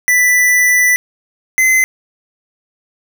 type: tone pair in turn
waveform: square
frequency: 1981 / 2050 Hz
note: B6 / C7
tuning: +5 / -36 cents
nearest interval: minor second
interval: 59 cents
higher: second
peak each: -9 dBFS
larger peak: neither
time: 0.08-0.96 / 1.58-1.84 s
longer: first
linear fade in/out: 0 ms
effects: none